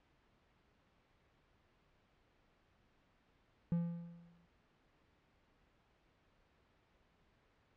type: tone with exponential decay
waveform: triangle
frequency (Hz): 170.4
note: F3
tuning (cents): -42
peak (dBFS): -28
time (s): 3.72-4.46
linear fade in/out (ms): 0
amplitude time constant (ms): 160
effects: pink hiss -73 dBFS RMS until 7.76 s + low-pass 3000 Hz 12 dB/octave